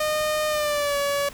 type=tone with pitch glide; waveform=sawtooth; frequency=612 to 567.7 Hz; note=D#5 to C#5; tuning=-29 to +41 cents; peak=-18 dBFS; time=0-1.29 s; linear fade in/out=5 ms; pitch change=-130 cents; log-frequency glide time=0.48-0.97 s; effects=pink hiss -43 dBFS RMS until 1.33 s